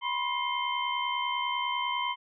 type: tone cluster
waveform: sine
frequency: 982 / 1052 / 2116 / 3098 Hz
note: B5 / C6 / C7 / G7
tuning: -10 / +9 / +19 / -21 cents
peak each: -31 / -34 / -35 / -35 dBFS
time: 0.01-2.16 s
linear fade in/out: 50 ms
effects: none